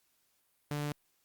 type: tone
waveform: sawtooth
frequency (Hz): 147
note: D3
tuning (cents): +2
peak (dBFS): -29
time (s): 0.71-0.92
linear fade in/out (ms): 0
effects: white hiss -74 dBFS RMS until 1.24 s + Opus 48 kbps